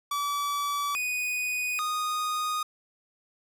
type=tone with pitch steps; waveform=45% pulse; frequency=1150 / 2483 / 1238 Hz; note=D6 / D#7 / D#6; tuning=-37 / -4 / -9 cents; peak=-27 dBFS; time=0.11-2.63 s; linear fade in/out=5 ms; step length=840 ms; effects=resampled to 32000 Hz